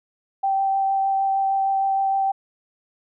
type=tone with vibrato; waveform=sine; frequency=779 Hz; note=G5; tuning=11 cents flat; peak=-18 dBFS; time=0.43-2.32 s; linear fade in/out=10 ms; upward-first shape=triangle; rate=6.5 Hz; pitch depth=11 cents each way; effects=none